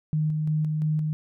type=tone with tremolo; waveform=sine; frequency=154.1 Hz; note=D#3; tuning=16 cents flat; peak=-21 dBFS; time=0.13-1.13 s; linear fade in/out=0 ms; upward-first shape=square; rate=2.9 Hz; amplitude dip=25%; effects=none